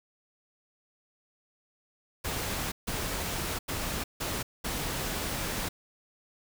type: noise bursts at uneven times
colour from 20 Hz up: pink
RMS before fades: -33 dBFS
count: 5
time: 2.24-2.72 / 2.87-3.59 / 3.68-4.04 / 4.2-4.43 / 4.64-5.69 s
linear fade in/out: 10 ms
effects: none